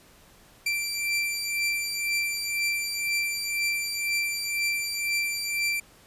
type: beating tone pair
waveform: sawtooth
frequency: 2349 / 2351 Hz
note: D7 / D7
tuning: 0 / +1 cents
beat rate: 2 Hz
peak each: -24 / -28 dBFS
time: 0.66-5.8 s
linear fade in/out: 5 ms
effects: pink hiss -55 dBFS RMS until 6.06 s + resampled to 32000 Hz